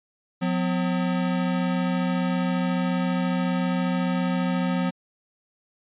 square tone pair together, 180 / 254.6 Hz, F#3 / C4, -47 / -47 cents, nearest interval tritone, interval 600 cents, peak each -24 / -28 dBFS, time 0.41-4.91 s, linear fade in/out 20 ms, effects resampled to 8000 Hz

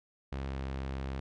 sawtooth tone with pitch glide, 67.6 to 66.86 Hz, C#2 to C2, -43 to +38 cents, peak -31 dBFS, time 0.32-1.2 s, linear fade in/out 5 ms, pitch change -19 cents, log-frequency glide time 0.48-0.58 s, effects low-pass 4000 Hz 12 dB/octave

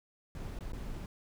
brown noise with dropouts, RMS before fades -40 dBFS, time 0.35-1.06 s, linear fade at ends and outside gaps 1 ms, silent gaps 0.589-0.607 / 0.721-0.733 s, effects none

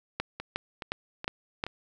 two click trains, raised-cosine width 0.3 ms, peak -13 / -20 dBFS, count 5 / 4, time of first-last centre 0.2-1.639 / 0.4-1.666 s, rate 2.78 / 2.37 Hz, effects none

